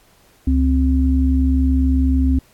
sine tone pair together, 69.53 / 261.6 Hz, C#2 / C4, +6 / 0 cents, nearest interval octave + major seventh, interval 2294 cents, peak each -14 / -17 dBFS, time 0.47-2.39 s, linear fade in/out 5 ms, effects pink hiss -54 dBFS RMS until 2.53 s + AAC 64 kbps

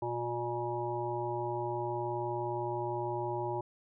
harmonic tone, 119.6 Hz, A#2, 45 cents sharp, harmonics 1 / 3 / 5 / 7 / 8, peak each -40 / -36 / -41 / -38 / -40 dBFS, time 0.02-3.61 s, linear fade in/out 5 ms, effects none

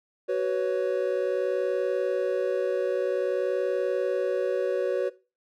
triangle chord, F# suspended fourth, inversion none, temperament equal with one note detuned, 374.9 / 493.9 / 554.4 Hz, F#4 / B4 / C#5, +23 / 0 / 0 cents, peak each -26 dBFS, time 0.28-5.1 s, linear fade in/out 20 ms, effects noise-tail reverb RT60 0.3 s tail -18 dB re dry

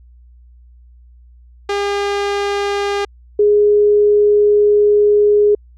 sawtooth / sine tone pair in turn, 403.9 / 415 Hz, G#4 / G#4, -48 / -1 cents, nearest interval unison, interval 47 cents, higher second, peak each -12 / -8 dBFS, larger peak second, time 1.69-3.05 / 3.39-5.55 s, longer second, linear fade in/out 5 ms, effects added 60 Hz sine -41 dBFS peak until 5.77 s + low-pass 5000 Hz 12 dB/octave

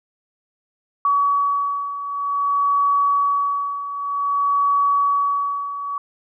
sine beating tone pair, 1133 / 1133.53 Hz, C#6 / C#6, +37 / +38 cents, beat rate 0.53 Hz, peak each -23 / -18 dBFS, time 1.05-5.98 s, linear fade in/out 2 ms, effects none

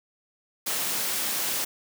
white high-pass noise, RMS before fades -28 dBFS, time 0.66-1.65 s, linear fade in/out 10 ms, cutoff 170 Hz, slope 12 dB/octave, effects none

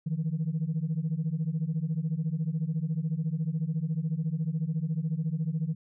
sine beating tone pair, 152.4 / 166.4 Hz, D#3 / E3, -36 / +17 cents, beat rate 14 Hz, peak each -29 dBFS, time 0.06-5.75 s, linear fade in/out 10 ms, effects tanh soft clip ceiling -22 dBFS

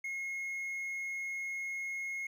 triangle tone, 2160 Hz, C#7, 45 cents flat, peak -34 dBFS, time 0.04-2.27 s, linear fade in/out 5 ms, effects none

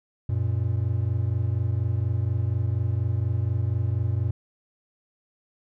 triangle tone pair together, 93 / 117.17 Hz, F#2 / A#2, +9 / +9 cents, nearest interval major third, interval 400 cents, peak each -23 / -23 dBFS, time 0.29-4.31 s, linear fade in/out 5 ms, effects none

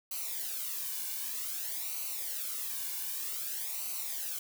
blue noise with flanger, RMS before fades -37 dBFS, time 0.11-4.39 s, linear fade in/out 5 ms, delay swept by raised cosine 0.57 to 1.57 ms, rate 0.53 Hz, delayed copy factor -0.7, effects none

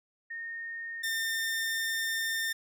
sine / sawtooth tone pair in turn, 1840 / 1807.3 Hz, A#6 / A6, -23 / +46 cents, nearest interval unison, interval 31 cents, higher first, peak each -36 / -26 dBFS, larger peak second, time 0.3-1.03 / 1.03-2.53 s, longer second, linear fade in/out 10 ms, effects none

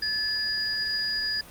sine tone pair together, 1729 / 4890 Hz, A6 / D#8, -31 / -31 cents, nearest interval octave + tritone, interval 1800 cents, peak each -30 / -26 dBFS, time 0.02-1.41 s, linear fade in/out 5 ms, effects pink hiss -47 dBFS RMS until 1.5 s + Opus 32 kbps

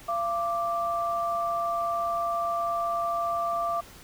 sine tone pair together, 683.2 / 1174.7 Hz, F5 / D6, -38 / 0 cents, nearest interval major sixth, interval 938 cents, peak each -28 dBFS, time 0.08-3.81 s, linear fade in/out 10 ms, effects pink hiss -49 dBFS RMS until 4.03 s

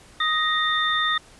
sine tone cluster, 1250 / 1871 / 3605 Hz, D#6 / A#6 / A7, +8 / +6 / +41 cents, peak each -24 dBFS, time 0.2-1.18 s, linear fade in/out 5 ms, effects pink hiss -50 dBFS RMS until 1.39 s + resampled to 24000 Hz

